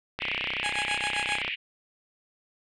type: click train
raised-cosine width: 0.3 ms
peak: -15 dBFS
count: 42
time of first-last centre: 0.19-1.479 s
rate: 31.8 Hz
type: band-pass noise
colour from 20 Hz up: white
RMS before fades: -32 dBFS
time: 0.2-1.56 s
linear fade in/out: 20 ms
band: 2100 to 2900 Hz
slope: 48 dB/octave
type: tone with tremolo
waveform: 15% pulse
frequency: 830.6 Hz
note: G#5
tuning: in tune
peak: -20 dBFS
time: 0.63-1.42 s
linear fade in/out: 20 ms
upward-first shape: triangle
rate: 7.6 Hz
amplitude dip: 95%
effects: resampled to 24000 Hz